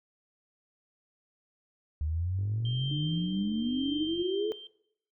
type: exponential sweep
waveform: sine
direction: up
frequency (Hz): 73.8 to 440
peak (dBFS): -28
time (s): 2.01-4.52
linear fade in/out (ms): 0
type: click train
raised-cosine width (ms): 3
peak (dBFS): -37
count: 87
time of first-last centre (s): 2.39-4.22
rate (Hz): 47
type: tone with tremolo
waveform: sine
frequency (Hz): 3149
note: G7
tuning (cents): +7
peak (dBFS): -35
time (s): 2.65-4.67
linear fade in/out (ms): 2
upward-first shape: sine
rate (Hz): 0.91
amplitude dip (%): 65
type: tone with pitch glide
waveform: sine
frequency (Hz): 300 to 340.7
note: D4 to F4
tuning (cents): +37 to -43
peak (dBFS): -36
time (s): 2.91-4.51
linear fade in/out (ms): 2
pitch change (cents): +220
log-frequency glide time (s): 3.69-4.26
effects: noise-tail reverb RT60 0.7 s tail -19 dB re dry